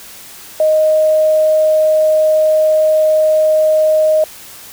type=tone; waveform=sine; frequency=622.3 Hz; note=D#5; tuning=in tune; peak=-8 dBFS; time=0.6-4.24 s; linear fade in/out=2 ms; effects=white hiss -35 dBFS RMS until 4.72 s